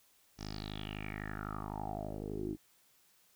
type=tone with low-pass filter sweep; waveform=10% pulse; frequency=51.91 Hz; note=G#1; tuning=in tune; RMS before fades=-41 dBFS; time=0.37-2.57 s; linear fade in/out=50 ms; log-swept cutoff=5900 to 310 Hz; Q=7.1; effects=white hiss -68 dBFS RMS until 3.35 s